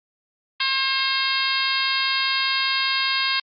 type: harmonic tone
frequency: 535 Hz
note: C5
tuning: 38 cents sharp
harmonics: 2 / 3 / 4 / 5 / 6 / 7 / 8 / 9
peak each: -28 / -28 / -28 / -28 / -28 / -28 / -28 / -28 dBFS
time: 0.6-3.4 s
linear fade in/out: 5 ms
effects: Opus 24 kbps